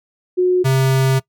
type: tone pair in turn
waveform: sine / square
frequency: 363.8 / 132.85 Hz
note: F#4 / C3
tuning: -29 / +27 cents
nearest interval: octave + perfect fourth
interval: 1744 cents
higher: first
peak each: -11 / -13 dBFS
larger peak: first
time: 0.37-0.64 / 0.64-1.2 s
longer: second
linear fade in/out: 20 ms
effects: noise-tail reverb RT60 0.1 s tail -21 dB re dry